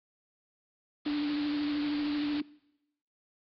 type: low-pass noise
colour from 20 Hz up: white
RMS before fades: -43 dBFS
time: 1.05-2.41 s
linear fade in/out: 10 ms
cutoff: 4700 Hz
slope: 96 dB/octave
type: tone with vibrato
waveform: sine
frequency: 293.7 Hz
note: D4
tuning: in tune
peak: -28 dBFS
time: 1.06-2.42 s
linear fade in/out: 5 ms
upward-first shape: triangle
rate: 13 Hz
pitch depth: 29 cents each way
effects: noise-tail reverb RT60 0.9 s tail -22 dB re dry